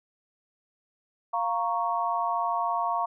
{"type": "chord", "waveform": "sine", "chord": "Bb minor", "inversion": "second", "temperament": "equal", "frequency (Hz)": [698.5, 932.3, 1108.7], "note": ["F5", "Bb5", "Db6"], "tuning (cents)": [0, 0, 0], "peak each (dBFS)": -29, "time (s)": [1.33, 3.06], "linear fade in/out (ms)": 10, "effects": []}